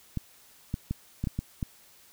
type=clicks; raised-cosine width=5 ms; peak=-17 dBFS; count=7; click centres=0.173 / 0.741 / 0.91 / 1.24 / 1.272 / 1.39 / 1.628 s; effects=white hiss -57 dBFS RMS until 2.12 s